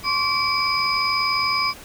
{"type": "tone cluster", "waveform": "sine", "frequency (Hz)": [1063, 1143, 2312, 4963], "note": ["C6", "D6", "D7", "D#8"], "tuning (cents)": [27, -47, -28, -5], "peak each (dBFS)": [-26, -25, -24, -23], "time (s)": [0.03, 1.74], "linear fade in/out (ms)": 50, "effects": ["pink hiss -41 dBFS RMS until 1.84 s"]}